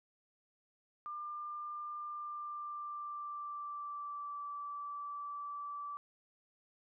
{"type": "tone with pitch glide", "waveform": "sine", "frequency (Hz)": [1196, 1159.9], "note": ["D6", "D6"], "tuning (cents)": [31, -22], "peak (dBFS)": -40, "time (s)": [1.06, 5.97], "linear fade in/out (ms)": 0, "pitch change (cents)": -53, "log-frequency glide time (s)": [1.99, 4.43], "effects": []}